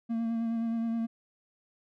triangle tone with vibrato, 229 Hz, A#3, 31 cents flat, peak -26 dBFS, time 0.09-1.07 s, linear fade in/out 20 ms, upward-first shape sine, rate 9.5 Hz, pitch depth 21 cents each way, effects none

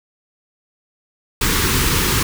pink band-stop noise, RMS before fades -17 dBFS, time 1.41-2.23 s, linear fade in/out 5 ms, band 460 to 920 Hz, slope 48 dB/octave, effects none

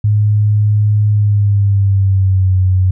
sine tone with pitch glide, 105 to 93.01 Hz, G#2 to F#2, +19 to +10 cents, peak -8 dBFS, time 0.04-2.91 s, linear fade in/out 5 ms, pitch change -209 cents, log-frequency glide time 1.1-2.58 s, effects none

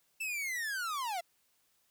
45% pulse linear sweep, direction down, 2674 to 659.3 Hz, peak -34 dBFS, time 0.2-1.21 s, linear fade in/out 10 ms, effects white hiss -73 dBFS RMS until 1.9 s

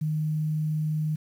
sine tone with quantisation, 154.3 Hz, D#3, 14 cents flat, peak -24 dBFS, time 0.01-1.16 s, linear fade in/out 10 ms, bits 9, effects none

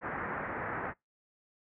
white low-pass noise, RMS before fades -37 dBFS, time 0.01-0.94 s, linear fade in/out 50 ms, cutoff 1900 Hz, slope 48 dB/octave, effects noise-tail reverb RT60 0.2 s tail -26 dB re dry + high-pass 60 Hz 12 dB/octave

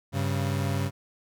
35% pulse tone pair together, 98 / 137.95 Hz, G2 / C#3, 0 / -8 cents, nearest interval tritone, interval 592 cents, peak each -26 / -27 dBFS, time 0.12-0.91 s, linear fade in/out 50 ms, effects none

